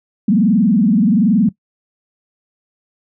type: tone with frequency modulation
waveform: sine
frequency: 212.4 Hz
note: G#3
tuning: 39 cents sharp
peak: -9 dBFS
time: 0.28-1.49 s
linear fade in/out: 5 ms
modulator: 21.2 Hz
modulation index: 1.5
effects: noise-tail reverb RT60 0.1 s tail -19 dB re dry